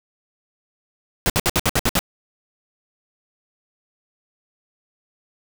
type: noise bursts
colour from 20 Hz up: pink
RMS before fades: -18 dBFS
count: 8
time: 1.26-1.991 s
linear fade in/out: 0 ms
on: 38 ms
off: 61 ms
effects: none